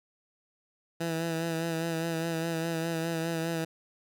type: tone with vibrato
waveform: 15% pulse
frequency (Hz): 164.81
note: E3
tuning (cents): 0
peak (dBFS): -23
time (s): 1-3.65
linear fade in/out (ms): 10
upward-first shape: sine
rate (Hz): 4.9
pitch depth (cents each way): 32
effects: none